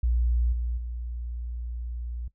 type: tone with level steps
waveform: sine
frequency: 59.4 Hz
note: A#1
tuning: 33 cents sharp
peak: -21 / -26 / -31 dBFS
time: 0.03-2.28 s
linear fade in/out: 5 ms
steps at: 0.52 / 0.77 s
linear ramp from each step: 10 ms
effects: noise-tail reverb RT60 0.1 s tail -17 dB re dry